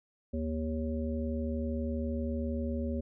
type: harmonic tone with a mistuned harmonic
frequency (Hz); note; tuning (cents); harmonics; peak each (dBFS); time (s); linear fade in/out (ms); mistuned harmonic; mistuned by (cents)
79; D#2; +27; 1 / 3 / 5 / 7; -34 / -34 / -42 / -40; 0.33-3.01; 10; 1; -94
effects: none